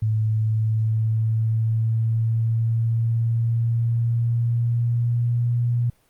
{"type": "tone with pitch glide", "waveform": "sine", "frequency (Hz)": [109.2, 119.77], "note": ["A2", "A#2"], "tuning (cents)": [-13, 47], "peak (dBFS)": -18, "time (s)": [0.02, 5.9], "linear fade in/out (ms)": 5, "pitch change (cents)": 160, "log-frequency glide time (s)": [0.24, 5.58], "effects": ["pink hiss -62 dBFS RMS until 6.09 s", "Opus 32 kbps"]}